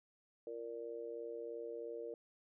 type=tone with amplitude modulation; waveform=sine; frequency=466.2 Hz; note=A#4; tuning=in tune; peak=-38 dBFS; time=0.47-2.14 s; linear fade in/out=2 ms; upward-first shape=sine; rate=123 Hz; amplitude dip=95%; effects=none